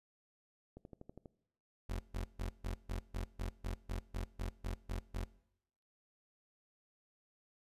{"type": "click train", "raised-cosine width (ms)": 2, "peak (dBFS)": -37, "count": 7, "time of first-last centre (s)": [0.77, 1.258], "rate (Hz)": 12.3}
{"type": "tone bursts", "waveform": "30% pulse", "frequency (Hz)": 45.17, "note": "F#1", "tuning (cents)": -41, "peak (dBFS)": -34, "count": 14, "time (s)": [1.89, 5.25], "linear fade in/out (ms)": 10, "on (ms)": 110, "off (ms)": 140}
{"effects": ["noise-tail reverb RT60 0.8 s tail -21 dB re dry", "resampled to 32000 Hz"]}